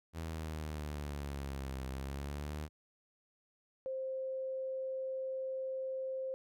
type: exponential two-way sweep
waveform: sawtooth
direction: down then up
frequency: 82.41 to 65.5 to 77.1 Hz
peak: -35 dBFS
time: 0.13-2.69 s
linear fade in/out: 50 ms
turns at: 1.86 s
type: tone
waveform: sine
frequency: 526 Hz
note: C5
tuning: 9 cents sharp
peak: -36 dBFS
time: 3.86-6.34 s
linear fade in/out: 0 ms
effects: none